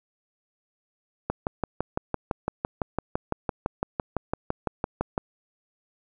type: click train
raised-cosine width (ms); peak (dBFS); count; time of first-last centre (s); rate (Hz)
1; -11; 24; 1.3-5.179; 5.93
effects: none